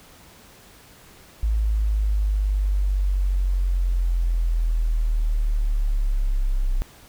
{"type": "linear sweep", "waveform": "sine", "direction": "down", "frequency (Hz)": [54.3, 32.05], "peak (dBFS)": -18, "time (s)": [1.43, 6.82], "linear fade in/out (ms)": 0, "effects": ["pink hiss -49 dBFS RMS until 7.08 s"]}